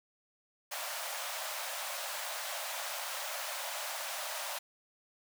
pink high-pass noise, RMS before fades -39 dBFS, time 0.71-4.59 s, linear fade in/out 10 ms, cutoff 550 Hz, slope 96 dB/octave, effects none

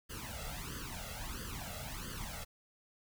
pink noise with flanger, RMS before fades -43 dBFS, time 0.09-2.45 s, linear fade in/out 20 ms, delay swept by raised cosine 0.63 to 1.51 ms, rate 1.5 Hz, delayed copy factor +0.85, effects none

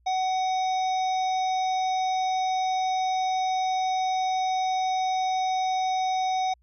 harmonic tone, 749 Hz, F#5, 21 cents sharp, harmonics 1 / 3 / 5 / 7 / 8, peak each -23 / -39 / -38 / -45 / -44 dBFS, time 0.06-6.54 s, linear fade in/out 10 ms, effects added 60 Hz sine -60 dBFS peak until 6.62 s

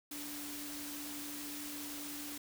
sine tone in noise, 292.2 Hz, D4, 9 cents flat, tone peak -46 dBFS, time 0.11-2.38 s, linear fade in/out 5 ms, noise white, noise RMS -45 dBFS, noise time 0.11-2.38 s, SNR -4 dB, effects none

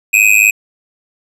square tone with amplitude modulation, 2517 Hz, D#7, 19 cents sharp, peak -3 dBFS, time 0.13-0.51 s, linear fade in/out 10 ms, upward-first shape sine, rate 104 Hz, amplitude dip 100%, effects resampled to 32000 Hz

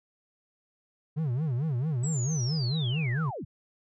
triangle tone with vibrato, 138.59 Hz, C#3, in tune, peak -24 dBFS, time 1.16-3.31 s, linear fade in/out 20 ms, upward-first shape sine, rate 4.5 Hz, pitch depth 280 cents each way
sine linear sweep, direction down, 7902 to 72 Hz, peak -34 dBFS, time 2.03-3.45 s, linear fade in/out 10 ms
effects none

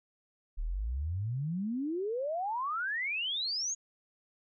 sine exponential sweep, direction up, 34.85 to 6800 Hz, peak -31 dBFS, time 0.57-3.75 s, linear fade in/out 20 ms, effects none

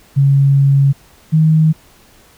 sine tone pair in turn, 138.59 / 157.51 Hz, C#3 / D#3, 0 / +22 cents, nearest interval major second, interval 222 cents, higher second, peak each -7 dBFS, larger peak neither, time 0.16-0.93 / 1.32-1.73 s, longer first, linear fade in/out 20 ms, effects pink hiss -47 dBFS RMS until 2.37 s

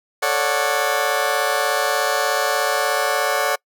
20% pulse chord, D major seventh, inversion second, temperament just, 440.5 / 550.6 / 587.3 / 734.2 Hz, A4 / C#5 / D5 / F#5, +2 / -12 / 0 / -14 cents, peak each -21 / -18 / -18 / -18 dBFS, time 0.22-3.56 s, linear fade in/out 10 ms, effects noise-tail reverb RT60 0.1 s tail -26 dB re dry

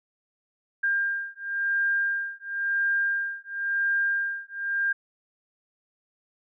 sine beating tone pair, 1600 / 1600.96 Hz, G6 / G6, +35 / +36 cents, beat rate 0.96 Hz, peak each -27 dBFS, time 0.83-4.93 s, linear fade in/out 10 ms, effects none

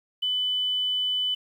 sine tone, 3000 Hz, F#7, 23 cents sharp, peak -23 dBFS, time 0.22-1.35 s, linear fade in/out 10 ms, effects 9-bit

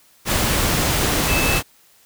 sine tone in noise, 2616 Hz, E7, 14 cents flat, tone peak -22 dBFS, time 1.26-1.62 s, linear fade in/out 50 ms, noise pink, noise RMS -19 dBFS, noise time 0.25-1.63 s, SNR -6 dB, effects white hiss -54 dBFS RMS until 2.05 s

